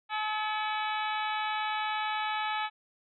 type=harmonic tone with a mistuned harmonic; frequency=428.9 Hz; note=A4; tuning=44 cents flat; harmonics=2 / 3 / 4 / 5 / 6 / 7 / 8 / 9; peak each=-32 / -36 / -38 / -40 / -42 / -43 / -44 / -45 dBFS; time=0.09-2.7 s; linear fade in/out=50 ms; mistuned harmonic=5; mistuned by=+90 cents; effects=none